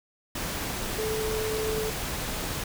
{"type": "tone in noise", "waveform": "sine", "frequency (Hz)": 435.5, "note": "A4", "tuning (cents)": -18, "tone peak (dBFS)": -28, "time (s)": [0.98, 1.9], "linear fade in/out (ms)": 5, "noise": "pink", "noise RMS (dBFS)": -32, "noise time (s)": [0.35, 2.64], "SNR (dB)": 1, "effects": []}